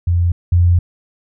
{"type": "tone pair in turn", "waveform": "sine", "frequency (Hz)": [86.8, 87.45], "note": ["F2", "F2"], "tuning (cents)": [-10, 3], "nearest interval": "unison", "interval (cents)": 13, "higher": "second", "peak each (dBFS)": [-11, -8], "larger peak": "second", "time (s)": [[0.07, 0.32], [0.52, 0.79]], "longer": "second", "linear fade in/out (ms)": 5, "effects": []}